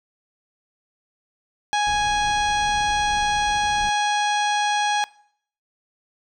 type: harmonic tone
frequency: 830.6 Hz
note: G#5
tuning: in tune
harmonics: 1 / 2 / 3 / 4 / 5 / 6 / 7 / 8 / 10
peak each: -20 / -26 / -31 / -29 / -34 / -41 / -34 / -43 / -41 dBFS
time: 1.73-5.04 s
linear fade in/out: 0 ms
type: noise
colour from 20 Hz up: brown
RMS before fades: -36 dBFS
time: 1.87-3.89 s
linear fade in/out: 0 ms
effects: noise-tail reverb RT60 0.6 s tail -21 dB re dry